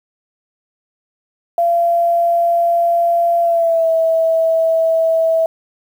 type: tone with pitch glide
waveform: sine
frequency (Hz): 684 to 652.4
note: F5 to E5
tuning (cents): -36 to -18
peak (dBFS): -11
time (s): 1.58-5.46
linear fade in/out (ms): 2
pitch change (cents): -82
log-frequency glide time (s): 3.41-3.89
effects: 7-bit